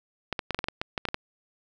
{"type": "clicks", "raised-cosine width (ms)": 0.3, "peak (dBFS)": -12, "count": 12, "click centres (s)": [0.327, 0.392, 0.507, 0.546, 0.59, 0.642, 0.685, 0.815, 0.978, 1.053, 1.087, 1.144], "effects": []}